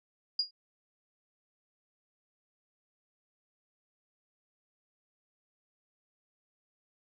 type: tone with exponential decay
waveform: sine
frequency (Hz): 4854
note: D#8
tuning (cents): -44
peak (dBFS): -23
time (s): 0.39-0.51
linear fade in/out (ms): 5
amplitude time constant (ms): 26
effects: none